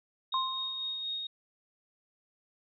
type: tone with tremolo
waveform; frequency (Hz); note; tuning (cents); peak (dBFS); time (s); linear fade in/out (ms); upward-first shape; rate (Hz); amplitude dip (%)
sine; 3729; A#7; 0; -32; 0.32-1.27; 5; sine; 4.1; 30
type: tone with exponential decay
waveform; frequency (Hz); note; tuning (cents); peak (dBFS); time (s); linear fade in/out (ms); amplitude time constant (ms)
sine; 1049; C6; +4; -26; 0.34-1.03; 1; 150
effects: none